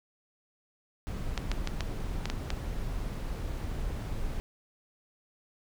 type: noise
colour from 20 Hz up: brown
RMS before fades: -34 dBFS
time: 1.07-4.4 s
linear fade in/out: 0 ms
type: clicks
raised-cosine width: 0.2 ms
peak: -15 dBFS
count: 7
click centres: 1.377 / 1.516 / 1.674 / 1.807 / 2.256 / 2.3 / 2.504 s
effects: none